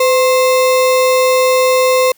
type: tone with sample-and-hold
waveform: sine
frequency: 510 Hz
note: C5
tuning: 44 cents flat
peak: -8 dBFS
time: 0-2.12 s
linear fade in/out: 5 ms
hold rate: 1575 Hz
effects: white hiss -53 dBFS RMS until 2.17 s